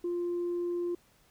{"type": "tone", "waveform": "sine", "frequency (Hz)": 349.2, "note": "F4", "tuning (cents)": 0, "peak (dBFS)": -28, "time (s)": [0.04, 0.95], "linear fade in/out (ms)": 5, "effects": ["tanh soft clip ceiling -27 dBFS", "pink hiss -65 dBFS RMS until 1.3 s"]}